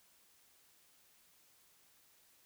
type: silence
effects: white hiss -68 dBFS RMS until 2.45 s